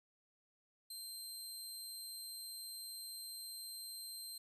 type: tone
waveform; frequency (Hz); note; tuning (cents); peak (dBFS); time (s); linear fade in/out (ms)
20% pulse; 4147; C8; -16; -40; 0.9-4.38; 5
effects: resampled to 32000 Hz